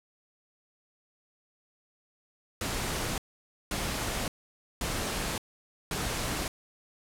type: noise bursts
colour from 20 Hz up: pink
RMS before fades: -32 dBFS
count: 4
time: 2.61-6.48 s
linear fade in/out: 2 ms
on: 570 ms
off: 530 ms
effects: low-pass 12000 Hz 12 dB/octave